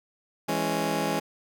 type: chord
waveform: 15% pulse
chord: C# minor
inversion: first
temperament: just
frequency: 166.31 / 207.9 / 277.2 Hz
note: E3 / G#3 / C#4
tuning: +16 / +2 / 0 cents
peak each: -24 dBFS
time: 0.48-1.2 s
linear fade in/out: 10 ms
effects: none